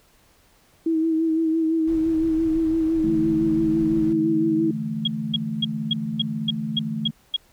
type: tone with vibrato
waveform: sine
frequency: 322.5 Hz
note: E4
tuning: 38 cents flat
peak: -18 dBFS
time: 0.86-4.71 s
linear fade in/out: 5 ms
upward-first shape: sine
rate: 5.9 Hz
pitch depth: 32 cents each way
type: noise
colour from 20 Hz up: brown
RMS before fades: -37 dBFS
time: 1.87-4.13 s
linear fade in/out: 5 ms
type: chord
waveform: sine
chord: D suspended second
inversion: none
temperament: equal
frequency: 146.83 / 164.81 / 220 Hz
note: D3 / E3 / A3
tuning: 0 / 0 / 0 cents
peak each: -32 / -31 / -26 dBFS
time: 3.03-7.11 s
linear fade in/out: 10 ms
type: tone bursts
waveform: sine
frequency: 3289 Hz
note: G#7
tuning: 18 cents flat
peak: -18 dBFS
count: 9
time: 5.05-7.364 s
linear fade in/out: 5 ms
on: 26 ms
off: 260 ms
effects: pink hiss -58 dBFS RMS until 7.52 s